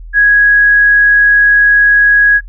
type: tone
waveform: sine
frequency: 1661.2 Hz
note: G#6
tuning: in tune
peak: -4 dBFS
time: 0.13-2.41 s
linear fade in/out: 50 ms
effects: noise-tail reverb RT60 0.1 s tail -25 dB re dry + added 41 Hz sine -26 dBFS peak until 2.48 s